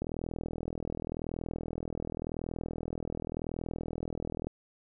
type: click train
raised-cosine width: 2 ms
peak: -22 dBFS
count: 183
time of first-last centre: 0.02-4.47 s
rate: 40.9 Hz
effects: none